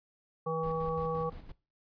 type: harmonic tone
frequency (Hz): 161.6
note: E3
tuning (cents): -34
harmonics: 1 / 3 / 5 / 7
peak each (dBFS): -37 / -33 / -40 / -36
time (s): 0.46-1.3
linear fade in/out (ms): 10
type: noise with tremolo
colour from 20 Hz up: brown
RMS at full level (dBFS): -44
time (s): 0.63-1.52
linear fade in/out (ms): 5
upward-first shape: square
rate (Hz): 5.8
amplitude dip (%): 60
effects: noise-tail reverb RT60 0.3 s tail -19 dB re dry + resampled to 11025 Hz